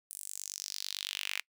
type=tone with high-pass filter sweep; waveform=sawtooth; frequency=49 Hz; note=G1; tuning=in tune; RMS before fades=-40 dBFS; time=0.1-1.41 s; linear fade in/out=10 ms; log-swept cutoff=10000 to 2300 Hz; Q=3.1; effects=noise-tail reverb RT60 0.1 s tail -25 dB re dry